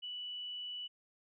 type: tone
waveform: sine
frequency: 2960 Hz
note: F#7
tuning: in tune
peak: -40 dBFS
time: 0.02-0.88 s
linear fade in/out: 20 ms
effects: none